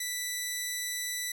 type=tone; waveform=10% pulse; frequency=1975.5 Hz; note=B6; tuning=in tune; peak=-23 dBFS; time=0-1.32 s; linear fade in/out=5 ms; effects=10-bit